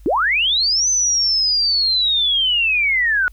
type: linear two-way sweep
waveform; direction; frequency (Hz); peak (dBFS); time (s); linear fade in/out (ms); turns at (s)
sine; up then down; 258.4 to 6160 to 1437; -14; 0.06-3.28; 0; 0.89
effects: added 50 Hz sine -39 dBFS peak until 3.32 s + white hiss -59 dBFS RMS until 3.32 s